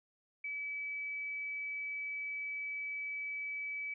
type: tone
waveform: sine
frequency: 2293 Hz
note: D7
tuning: 42 cents flat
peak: -37 dBFS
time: 0.44-3.94 s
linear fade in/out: 5 ms
effects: none